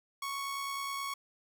sawtooth tone with amplitude modulation, 1108.7 Hz, C#6, in tune, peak -30 dBFS, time 0.22-1.14 s, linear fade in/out 5 ms, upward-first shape sine, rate 69.4 Hz, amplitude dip 30%, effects none

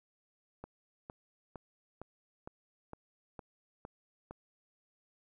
click train, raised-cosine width 1 ms, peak -30 dBFS, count 9, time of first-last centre 0.64-4.31 s, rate 2.18 Hz, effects 12-bit

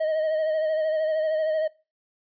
triangle tone with vibrato, 627 Hz, D#5, 13 cents sharp, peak -20 dBFS, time 0-1.68 s, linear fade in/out 10 ms, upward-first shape sine, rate 13 Hz, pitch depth 36 cents each way, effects noise-tail reverb RT60 0.3 s tail -21 dB re dry + resampled to 11025 Hz

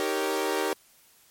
sawtooth chord, Eb dominant seventh, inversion none, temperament equal with one note detuned, 311.1 / 389.5 / 466.2 / 554.4 Hz, Eb4 / G4 / Bb4 / Db5, 0 / -11 / 0 / 0 cents, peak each -29 / -25 / -27 / -30 dBFS, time 0-0.73 s, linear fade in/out 0 ms, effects white hiss -59 dBFS RMS until 1.3 s + MP3 64 kbps

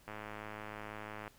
click train, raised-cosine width 0.5 ms, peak -29 dBFS, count 128, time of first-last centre 0.08-1.278 s, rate 106 Hz, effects pink hiss -64 dBFS RMS until 1.38 s

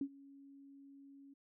sine tone with ADSR envelope, 277.2 Hz, C#4, in tune, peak -33 dBFS, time 0.01-1.34 s, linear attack 3 ms, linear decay 66 ms, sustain -22 dB, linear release 10 ms, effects none

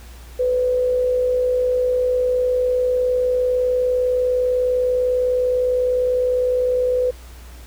sine tone with amplitude modulation, 501 Hz, B4, 25 cents sharp, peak -14 dBFS, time 0.39-7.11 s, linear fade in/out 10 ms, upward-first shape sine, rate 59.9 Hz, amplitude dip 35%, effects added 60 Hz sine -37 dBFS peak until 7.66 s + pink hiss -46 dBFS RMS until 7.66 s

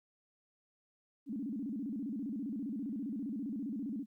sine tone with vibrato, 246.9 Hz, B3, in tune, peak -36 dBFS, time 1.26-4.06 s, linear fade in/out 50 ms, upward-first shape square, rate 15 Hz, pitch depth 230 cents each way, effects 13-bit

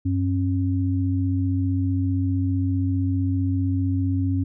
sine tone pair together, 95.52 / 271.2 Hz, G2 / C#4, -44 / -38 cents, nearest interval octave + tritone, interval 1806 cents, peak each -21 / -24 dBFS, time 0.05-4.44 s, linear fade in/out 10 ms, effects none

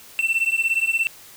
triangle beating tone pair, 2679 / 2696 Hz, E7 / E7, +27 / +38 cents, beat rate 17 Hz, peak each -20 dBFS, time 0.19-1.07 s, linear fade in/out 0 ms, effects white hiss -45 dBFS RMS until 1.36 s

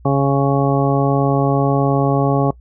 harmonic tone, 138.59 Hz, C#3, in tune, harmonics 1 / 2 / 3 / 4 / 5 / 6 / 8, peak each -16 / -19 / -21 / -22 / -23 / -24 / -25 dBFS, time 0.05-2.51 s, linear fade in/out 5 ms, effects noise-tail reverb RT60 0.1 s tail -22 dB re dry + added 60 Hz sine -40 dBFS peak until 2.6 s

